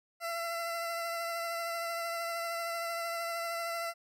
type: tone with vibrato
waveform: 20% pulse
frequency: 675 Hz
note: E5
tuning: 41 cents sharp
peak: -29 dBFS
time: 0.2-3.94 s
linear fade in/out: 50 ms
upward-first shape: sine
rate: 13 Hz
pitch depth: 16 cents each way
effects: none